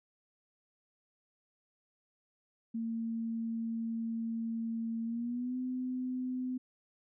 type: tone with pitch glide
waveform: sine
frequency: 227.7 to 254.1 Hz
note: A#3 to B3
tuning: -40 to +49 cents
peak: -33 dBFS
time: 2.74-6.58 s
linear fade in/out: 10 ms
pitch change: +189 cents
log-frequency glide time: 5.04-5.57 s
effects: none